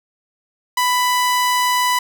sawtooth tone, 993 Hz, B5, 9 cents sharp, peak -11 dBFS, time 0.77-1.99 s, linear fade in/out 5 ms, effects none

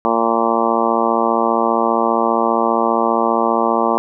harmonic tone, 115 Hz, A#2, 23 cents flat, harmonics 2 / 3 / 4 / 5 / 6 / 7 / 8 / 9 / 10, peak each -22 / -22 / -22 / -22 / -22 / -22 / -22 / -22 / -22 dBFS, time 0.05-3.98 s, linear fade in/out 0 ms, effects none

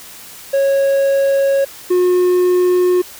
triangle tone pair in turn, 550 / 360.7 Hz, C#5 / F#4, -14 / -44 cents, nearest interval perfect fifth, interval 730 cents, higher first, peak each -9 / -8 dBFS, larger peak second, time 0.53-1.65 / 1.9-3.02 s, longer neither, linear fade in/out 10 ms, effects white hiss -36 dBFS RMS until 3.19 s

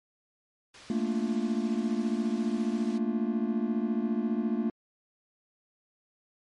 white noise, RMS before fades -46 dBFS, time 0.74-2.98 s, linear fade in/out 5 ms
triangle chord, Bb major seventh, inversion third, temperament just, 218.5 / 233.1 / 291.4 / 349.6 Hz, A3 / Bb3 / D4 / F4, -12 / 0 / -13 / +2 cents, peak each -28 / -28 / -34 / -34 dBFS, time 0.9-4.7 s, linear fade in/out 2 ms
effects low-pass 5000 Hz 12 dB/octave + MP3 48 kbps

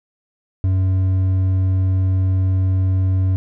triangle tone with hard clipping, 94 Hz, F#2, 28 cents sharp, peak -15 dBFS, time 0.64-3.36 s, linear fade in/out 0 ms, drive 7 dB, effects none

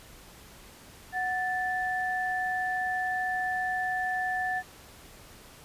sine tone pair together, 739 / 1757.6 Hz, F#5 / A6, -2 / -2 cents, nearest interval octave + minor third, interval 1500 cents, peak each -30 / -30 dBFS, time 1.12-4.63 s, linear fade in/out 50 ms, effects pink hiss -51 dBFS RMS until 5.64 s + resampled to 32000 Hz

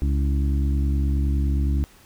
harmonic tone with a mistuned harmonic, 69.7 Hz, C#2, 10 cents sharp, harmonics 1 / 2 / 3 / 4 / 5, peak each -19 / -29 / -33 / -32 / -37 dBFS, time 0.02-1.84 s, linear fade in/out 0 ms, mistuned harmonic 5, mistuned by -90 cents, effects pink hiss -52 dBFS RMS until 2.05 s

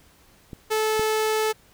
clicks, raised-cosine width 3 ms, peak -23 / -19 dBFS, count 2, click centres 0.532 / 0.995 s
sawtooth tone, 434.9 Hz, A4, 20 cents flat, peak -17 dBFS, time 0.7-1.53 s, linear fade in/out 20 ms
effects pink hiss -56 dBFS RMS until 1.73 s

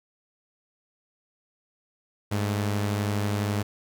sawtooth tone pair together, 102.17 / 216.5 Hz, G#2 / A3, -28 / -28 cents, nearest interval octave + minor second, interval 1300 cents, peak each -21 / -31 dBFS, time 2.31-3.63 s, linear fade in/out 10 ms, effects none

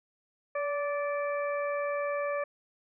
harmonic tone with a mistuned harmonic, 583 Hz, D5, 13 cents flat, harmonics 1 / 2 / 3 / 4, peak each -30 / -36 / -40 / -42 dBFS, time 0.55-2.44 s, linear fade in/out 5 ms, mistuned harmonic 1, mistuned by -25 cents, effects none

